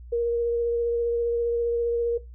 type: tone with vibrato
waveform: sine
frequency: 470.5 Hz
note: A#4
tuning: 16 cents sharp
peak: -21 dBFS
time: 0.12-2.18 s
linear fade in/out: 10 ms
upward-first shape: sine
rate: 15 Hz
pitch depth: 11 cents each way
effects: noise-tail reverb RT60 0.2 s tail -17 dB re dry + added 60 Hz sine -40 dBFS peak until 2.34 s